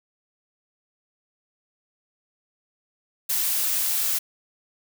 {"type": "noise", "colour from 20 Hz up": "blue", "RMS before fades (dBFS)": -24, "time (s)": [3.29, 4.19], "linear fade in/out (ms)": 10, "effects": []}